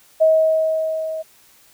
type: tone with level ramp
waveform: sine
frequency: 636 Hz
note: D#5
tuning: 38 cents sharp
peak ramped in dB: -9 to -24 dBFS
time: 0.2-1.23 s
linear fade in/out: 20 ms
effects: white hiss -52 dBFS RMS until 1.73 s